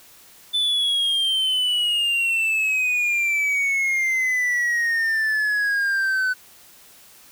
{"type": "exponential sweep", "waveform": "triangle", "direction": "down", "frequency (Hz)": [3520, 1500], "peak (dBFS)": -17, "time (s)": [0.53, 6.34], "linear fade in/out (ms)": 20, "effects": ["white hiss -49 dBFS RMS until 7.31 s"]}